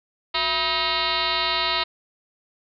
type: tone with frequency modulation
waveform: sine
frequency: 2486 Hz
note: D#7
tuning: 2 cents flat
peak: -20 dBFS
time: 0.34-1.84 s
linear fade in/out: 10 ms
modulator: 303 Hz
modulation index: 6
effects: none